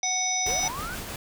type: harmonic tone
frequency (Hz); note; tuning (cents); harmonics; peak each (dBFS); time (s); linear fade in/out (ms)
740; F#5; 0; 1 / 3 / 5 / 7 / 8; -31 / -32 / -35 / -34 / -26; 0.03-0.68; 2
type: noise with tremolo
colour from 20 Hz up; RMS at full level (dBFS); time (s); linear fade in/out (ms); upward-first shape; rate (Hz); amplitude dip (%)
pink; -34; 0.46-1.16; 2; triangle; 6.3; 40
type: linear sweep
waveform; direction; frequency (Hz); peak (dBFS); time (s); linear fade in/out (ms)
sine; up; 391.5 to 1556; -33; 0.47-0.95; 5
effects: none